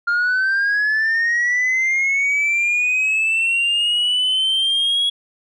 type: linear sweep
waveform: sine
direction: up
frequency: 1396.9 to 3342 Hz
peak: -13 dBFS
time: 0.07-5.1 s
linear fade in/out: 10 ms
effects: tanh soft clip ceiling -14 dBFS